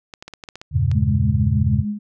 clicks, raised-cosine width 0.2 ms, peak -18 dBFS, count 9, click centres 0.138 / 0.225 / 0.28 / 0.337 / 0.438 / 0.488 / 0.556 / 0.615 / 0.915 s
sine chord, E diminished seventh, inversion none, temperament equal, 82.41 / 98 / 116.54 / 138.59 Hz, E2 / G2 / Bb2 / Db3, 0 / 0 / 0 / 0 cents, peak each -21 dBFS, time 0.71-1.85 s, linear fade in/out 50 ms
sine tone with tremolo, 208 Hz, G#3, 3 cents sharp, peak -20 dBFS, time 0.94-1.99 s, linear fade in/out 20 ms, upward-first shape sine, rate 6.6 Hz, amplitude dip 55%
effects none

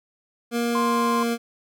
25% pulse tone with pitch glide, 235.9 to 233.9 Hz, A#3 to A#3, +21 to +6 cents, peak -18 dBFS, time 0.51-1.38 s, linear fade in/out 50 ms, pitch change -15 cents, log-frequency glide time 0.69-1.22 s
sine tone, 1046.5 Hz, C6, in tune, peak -22 dBFS, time 0.75-1.23 s, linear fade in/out 2 ms
effects none

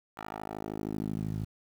10% pulse tone with band-pass filter sweep, 53 Hz, G#1, 36 cents sharp, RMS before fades -36 dBFS, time 0.17-1.45 s, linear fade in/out 5 ms, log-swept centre 1200 to 110 Hz, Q 1.4, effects 9-bit

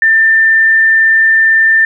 sine tone, 1789 Hz, A6, 28 cents sharp, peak -5 dBFS, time 0.02-1.85 s, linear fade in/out 2 ms, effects none

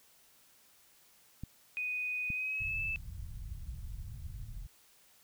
clicks, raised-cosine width 5 ms, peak -28 dBFS, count 2, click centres 1.436 / 2.303 s
sine tone with pitch glide, 2489 to 2629 Hz, D#7 to E7, 0 to -5 cents, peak -33 dBFS, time 1.77-2.96 s, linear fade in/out 0 ms, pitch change +95 cents, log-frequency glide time 2.32-2.8 s
pink low-pass noise, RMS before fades -43 dBFS, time 2.6-4.67 s, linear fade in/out 10 ms, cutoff 120 Hz, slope 24 dB/octave
effects white hiss -64 dBFS RMS until 5.23 s

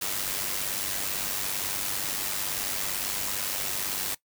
white noise with amplitude modulation, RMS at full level -28 dBFS, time 0.01-4.15 s, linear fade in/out 10 ms, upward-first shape sine, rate 97.8 Hz, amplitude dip 55%, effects noise-tail reverb RT60 0.1 s tail -19 dB re dry

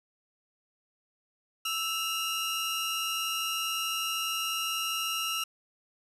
sawtooth tone pair together, 1321.3 / 2838 Hz, E6 / F7, +4 / +27 cents, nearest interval octave + minor second, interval 1323 cents, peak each -30 / -28 dBFS, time 1.65-5.44 s, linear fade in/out 5 ms, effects resampled to 32000 Hz

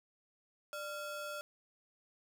square ring-modulated tone, 987.8 Hz, B5, in tune, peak -38 dBFS, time 0.73-1.41 s, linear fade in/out 0 ms, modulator 395 Hz, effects 13-bit

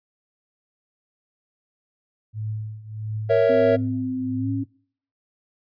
sine tone with tremolo, 108 Hz, A2, 32 cents flat, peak -24 dBFS, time 2.33-4.66 s, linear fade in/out 50 ms, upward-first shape triangle, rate 1.5 Hz, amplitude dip 85%
triangle chord, A# diminished, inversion none, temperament equal, 466.2 / 554.4 / 659.3 Hz, A#4 / C#5 / E5, 0 / 0 / 0 cents, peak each -17 / -17 / -18 dBFS, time 3.29-3.77 s, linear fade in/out 20 ms
sine tone with pitch glide, 258 to 273.3 Hz, C4 to C#4, -24 to -24 cents, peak -24 dBFS, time 3.49-4.64 s, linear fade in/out 10 ms, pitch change +100 cents, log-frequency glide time 4.38-4.5 s
effects noise-tail reverb RT60 0.6 s tail -26 dB re dry + resampled to 11025 Hz

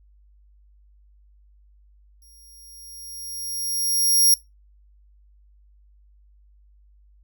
5% pulse tone with exponential growth, 5600 Hz, F8, 4 cents sharp, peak -7 dBFS, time 2.22-4.34 s, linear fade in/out 1 ms, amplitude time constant 460 ms, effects noise-tail reverb RT60 0.2 s tail -19 dB re dry + added 50 Hz sine -52 dBFS peak until 7.23 s

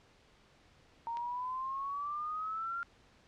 sine exponential sweep, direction up, 920 to 1396.9 Hz, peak -35 dBFS, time 1.07-2.83 s, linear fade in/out 0 ms
click, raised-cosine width 0.2 ms, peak -30 dBFS, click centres 1.171 s
effects pink hiss -64 dBFS RMS until 3.27 s + low-pass 5000 Hz 12 dB/octave

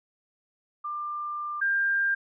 sine tone pair in turn, 1192 / 1596.2 Hz, D6 / G6, +25 / +31 cents, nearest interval perfect fourth, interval 506 cents, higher second, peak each -30 / -22 dBFS, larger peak second, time 0.84-1.61 / 1.61-2.15 s, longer first, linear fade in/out 10 ms, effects none

